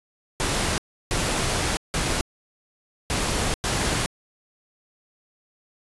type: noise bursts at uneven times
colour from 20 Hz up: pink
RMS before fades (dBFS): -24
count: 5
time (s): 0.4-0.78 / 1.11-1.77 / 1.94-2.21 / 3.1-3.54 / 3.64-4.06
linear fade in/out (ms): 0
effects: resampled to 24000 Hz